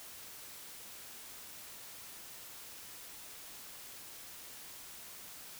silence, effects white hiss -50 dBFS RMS until 5.59 s

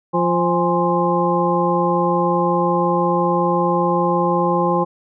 harmonic tone with a mistuned harmonic, 174.61 Hz, F3, in tune, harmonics 1 / 2 / 3 / 5 / 6, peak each -21 / -21 / -21 / -21 / -21 dBFS, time 0.13-4.85 s, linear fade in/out 20 ms, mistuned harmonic 5, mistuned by -88 cents, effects none

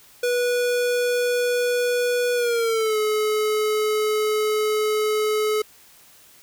square tone with pitch glide, 488.7 to 427.9 Hz, B4 to A4, -18 to -48 cents, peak -20 dBFS, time 0.23-5.62 s, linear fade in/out 5 ms, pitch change -230 cents, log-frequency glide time 2.34-2.98 s, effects white hiss -51 dBFS RMS until 6.42 s

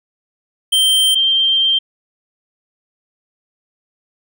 square / sine tone pair in turn, 3136 / 3156 Hz, G7 / G7, 0 / +11 cents, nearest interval unison, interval 11 cents, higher second, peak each -11 dBFS, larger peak neither, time 0.72-1.15 / 1.15-1.79 s, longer second, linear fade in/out 10 ms, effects none

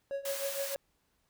triangle tone with tremolo, 554.4 Hz, C#5, in tune, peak -29 dBFS, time 0.11-0.76 s, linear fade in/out 0 ms, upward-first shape triangle, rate 6.5 Hz, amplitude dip 90%
white high-pass noise, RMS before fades -39 dBFS, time 0.25-0.75 s, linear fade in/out 5 ms, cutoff 590 Hz, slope 12 dB/octave
effects pink hiss -75 dBFS RMS until 1.29 s

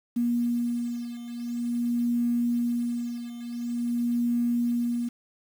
sine beating tone pair, 238.6 / 239.07 Hz, A#3 / A#3, +41 / +44 cents, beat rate 0.47 Hz, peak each -26 / -30 dBFS, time 0.16-5.09 s, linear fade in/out 10 ms, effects 8-bit

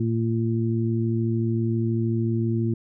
harmonic tone, 114.1 Hz, A#2, 37 cents flat, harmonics 1 / 2 / 3, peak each -23 / -26 / -28 dBFS, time 0-2.74 s, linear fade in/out 5 ms, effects none

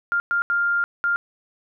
sine tone bursts at uneven times, 1400 Hz, F6, 4 cents sharp, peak -18 dBFS, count 4, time 0.12-0.2 / 0.31-0.42 / 0.5-0.84 / 1.04-1.16 s, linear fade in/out 0 ms, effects none

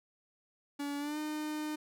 45% pulse tone with pitch glide, 285.8 to 304.5 Hz, D4 to D#4, -47 to -37 cents, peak -35 dBFS, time 0.79-1.76 s, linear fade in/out 10 ms, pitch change +110 cents, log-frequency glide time 0.98-1.18 s, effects none

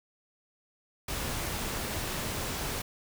pink noise, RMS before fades -34 dBFS, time 1.08-2.82 s, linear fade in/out 5 ms, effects none

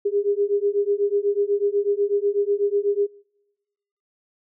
sine beating tone pair, 401.9 / 410 Hz, G4 / G#4, +43 / -22 cents, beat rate 8.1 Hz, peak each -22 dBFS, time 0.05-3.07 s, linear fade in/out 10 ms, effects noise-tail reverb RT60 1.0 s tail -26 dB re dry

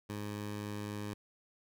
15% pulse tone, 103.83 Hz, G#2, in tune, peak -32 dBFS, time 0.09-1.14 s, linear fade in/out 10 ms, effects none

